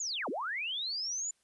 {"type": "linear two-way sweep", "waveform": "sine", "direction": "down then up", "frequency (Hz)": [7110, 210, 7110], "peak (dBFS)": -33, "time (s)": [0, 1.31], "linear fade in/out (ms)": 5, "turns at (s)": 0.29, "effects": ["white hiss -73 dBFS RMS until 1.43 s", "resampled to 24000 Hz"]}